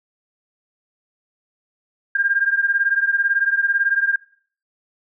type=beating tone pair; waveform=sine; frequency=1600 / 1618 Hz; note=G6 / G#6; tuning=+35 / -46 cents; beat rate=18 Hz; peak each=-18 / -20 dBFS; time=2.15-4.16 s; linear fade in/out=5 ms; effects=noise-tail reverb RT60 0.5 s tail -21 dB re dry